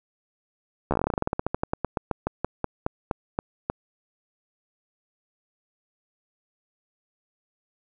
slowing click train, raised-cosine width 1 ms, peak -10 dBFS, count 30, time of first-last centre 0.91-3.7 s, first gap 13 ms, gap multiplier 1.12, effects none

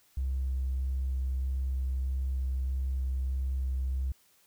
triangle tone with vibrato, 65.41 Hz, C2, in tune, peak -24 dBFS, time 0.17-4.12 s, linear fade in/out 5 ms, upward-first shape square, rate 1.6 Hz, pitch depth 8 cents each way, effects tanh soft clip ceiling -26 dBFS + white hiss -65 dBFS RMS until 4.46 s

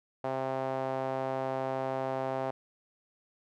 sawtooth tone with band-pass filter, 132.4 Hz, C3, 21 cents sharp, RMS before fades -33 dBFS, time 0.24-2.51 s, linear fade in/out 5 ms, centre 700 Hz, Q 2.3, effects none

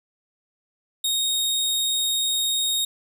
sawtooth tone, 3729 Hz, A#7, in tune, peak -18 dBFS, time 1.04-2.85 s, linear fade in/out 5 ms, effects none

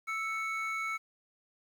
triangle tone pair together, 1318.5 / 2215 Hz, E6 / C#7, 0 / -2 cents, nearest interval major sixth, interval 898 cents, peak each -34 / -33 dBFS, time 0.07-0.98 s, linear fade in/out 20 ms, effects 10-bit

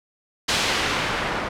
white noise with low-pass filter sweep, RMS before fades -24 dBFS, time 0.48-1.49 s, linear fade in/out 10 ms, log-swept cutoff 4900 to 1400 Hz, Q 0.74, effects none

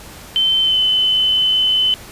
sine tone with pitch glide, 3084 to 3035 Hz, G7 to F#7, -29 to +43 cents, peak -12 dBFS, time 0.36-1.94 s, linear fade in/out 0 ms, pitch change -28 cents, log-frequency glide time 0.62-0.78 s, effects pink hiss -37 dBFS RMS until 2.11 s + resampled to 32000 Hz

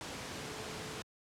sine tone in noise, 433.5 Hz, A4, 26 cents flat, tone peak -49 dBFS, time 0.34-1 s, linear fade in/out 0 ms, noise pink, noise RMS -42 dBFS, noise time 0.01-1.02 s, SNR -10 dB, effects high-pass 100 Hz 12 dB/octave + low-pass 8000 Hz 12 dB/octave

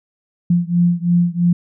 sine beating tone pair, 172.7 / 175.7 Hz, F3 / F3, -19 / +11 cents, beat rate 3 Hz, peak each -15 / -16 dBFS, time 0.5-1.53 s, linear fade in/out 5 ms, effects none

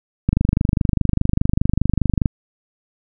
click train, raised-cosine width 5 ms, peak -3 dBFS, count 50, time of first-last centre 0.29-2.258 s, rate 24.9 Hz, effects none

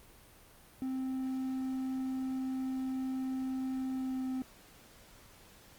triangle tone with pitch glide, 261.6 to 259.5 Hz, C4 to C4, 0 to -14 cents, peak -31 dBFS, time 0.82-4.42 s, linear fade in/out 0 ms, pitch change -14 cents, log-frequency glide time 3.89-4.28 s, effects pink hiss -58 dBFS RMS until 5.78 s + Opus 32 kbps

